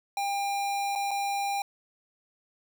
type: tone with dropouts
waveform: square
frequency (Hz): 800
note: G5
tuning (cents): +35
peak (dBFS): -28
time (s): 0.17-1.62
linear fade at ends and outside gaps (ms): 2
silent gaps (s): 0.953-0.958 / 1.109-1.113
effects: none